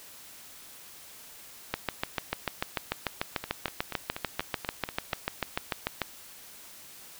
two click trains, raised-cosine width 0.3 ms, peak -18 / -11 dBFS, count 8 / 30, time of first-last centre 3.44-5.131 / 1.74-6.017 s, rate 4.14 / 6.78 Hz, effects white hiss -49 dBFS RMS until 7.19 s

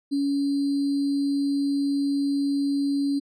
sine tone with sample-and-hold, 280.9 Hz, C#4, 23 cents sharp, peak -21 dBFS, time 0.11-3.2 s, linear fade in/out 20 ms, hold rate 4410 Hz, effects low-pass 7000 Hz 12 dB/octave

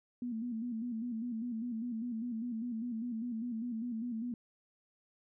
sine tone with vibrato, 233.1 Hz, A#3, in tune, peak -35 dBFS, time 0.22-4.34 s, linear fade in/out 2 ms, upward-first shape square, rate 5 Hz, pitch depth 80 cents each way, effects none

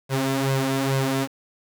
sawtooth tone with flanger, 134.8 Hz, C#3, 48 cents flat, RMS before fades -23 dBFS, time 0.09-1.28 s, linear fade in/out 50 ms, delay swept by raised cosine 1.9 to 4.5 ms, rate 2.3 Hz, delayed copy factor +0.7, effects 7-bit

